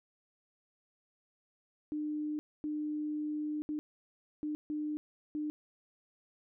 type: tone bursts at uneven times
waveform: sine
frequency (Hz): 301.4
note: D4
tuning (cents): +45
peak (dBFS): -33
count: 6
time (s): 1.92-2.39 / 2.64-3.62 / 3.69-3.79 / 4.43-4.55 / 4.7-4.97 / 5.35-5.5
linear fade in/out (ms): 0
effects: none